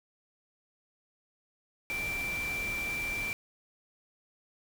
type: tone in noise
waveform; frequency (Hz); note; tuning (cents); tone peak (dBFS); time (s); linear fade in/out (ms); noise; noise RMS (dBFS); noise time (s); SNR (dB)
sine; 2349; D7; 0; -32; 1.9-3.33; 0; pink; -41; 1.9-3.33; +6
effects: none